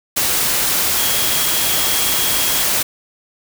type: tone in noise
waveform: sine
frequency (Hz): 3281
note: G#7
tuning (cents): -22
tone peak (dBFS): -25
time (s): 0.97-2.64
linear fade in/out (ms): 10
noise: white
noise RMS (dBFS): -17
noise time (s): 0.16-2.83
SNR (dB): -11
effects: none